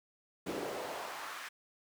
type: noise with high-pass filter sweep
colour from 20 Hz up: brown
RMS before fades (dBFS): -41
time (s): 0.46-1.49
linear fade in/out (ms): 10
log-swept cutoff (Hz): 310 to 1600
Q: 1.6
effects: none